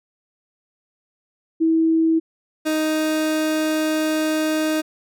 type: tone pair in turn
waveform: sine / 30% pulse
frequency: 324.2 / 311.5 Hz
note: E4 / D#4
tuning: -29 / +2 cents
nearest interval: minor second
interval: 69 cents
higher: first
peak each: -14 / -16 dBFS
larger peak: first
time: 1.6-2.2 / 2.65-4.82 s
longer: second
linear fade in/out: 20 ms
effects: none